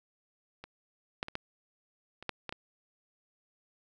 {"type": "clicks", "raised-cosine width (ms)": 0.3, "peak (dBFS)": [-28, -16, -24, -18, -29, -16, -21, -22], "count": 8, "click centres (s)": [0.64, 1.229, 1.284, 1.354, 2.226, 2.293, 2.493, 2.525], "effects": []}